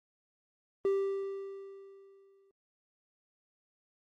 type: tone with exponential decay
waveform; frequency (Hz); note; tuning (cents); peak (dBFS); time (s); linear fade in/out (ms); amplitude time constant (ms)
triangle; 392; G4; 0; -23; 0.85-2.51; 1; 360
effects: Opus 24 kbps